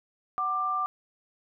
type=tone pair together; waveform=sine; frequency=747 / 1185.8 Hz; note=F#5 / D6; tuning=+16 / +16 cents; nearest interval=minor sixth; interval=800 cents; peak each=-34 / -26 dBFS; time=0.38-0.86 s; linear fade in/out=0 ms; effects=none